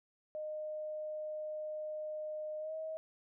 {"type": "tone with pitch glide", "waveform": "sine", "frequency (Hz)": [614, 634.2], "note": ["D#5", "D#5"], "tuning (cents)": [-23, 33], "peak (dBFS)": -38, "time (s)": [0.35, 2.97], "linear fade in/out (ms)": 0, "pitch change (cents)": 56, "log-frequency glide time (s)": [2.59, 2.74], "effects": []}